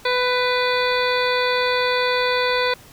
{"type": "harmonic tone with a mistuned harmonic", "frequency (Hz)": 498.1, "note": "B4", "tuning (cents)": 15, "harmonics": [1, 2, 3, 4, 5, 7, 8, 9], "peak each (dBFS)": [-21, -24, -26, -27, -28, -29, -30, -31], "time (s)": [0.05, 2.74], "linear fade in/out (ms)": 5, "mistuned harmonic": 5, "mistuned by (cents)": -24, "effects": ["pink hiss -46 dBFS RMS until 2.92 s"]}